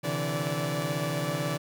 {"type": "tone cluster", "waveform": "sawtooth", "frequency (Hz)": [130.7, 146.6, 164.8, 579], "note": ["C3", "D3", "E3", "D5"], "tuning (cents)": [-1, -3, 0, -25], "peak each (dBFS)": [-32, -29, -29, -29], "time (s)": [0.03, 1.58], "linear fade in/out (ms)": 20, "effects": []}